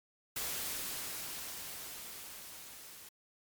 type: noise with level ramp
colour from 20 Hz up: white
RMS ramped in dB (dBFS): -37 to -52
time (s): 0.36-3.09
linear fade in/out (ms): 5
effects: MP3 96 kbps